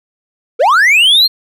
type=linear sweep; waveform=triangle; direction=up; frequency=416.4 to 4296 Hz; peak=-4 dBFS; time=0.59-1.28 s; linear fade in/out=20 ms; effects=none